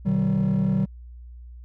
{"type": "tone cluster", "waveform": "triangle", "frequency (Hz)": [125.8, 153.8, 191.7], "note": ["B2", "D#3", "G3"], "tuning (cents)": [32, -20, -38], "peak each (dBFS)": [-24, -22, -18], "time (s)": [0.05, 0.86], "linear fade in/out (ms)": 20, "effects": ["tanh soft clip ceiling -14 dBFS", "added 60 Hz sine -39 dBFS peak until 1.64 s"]}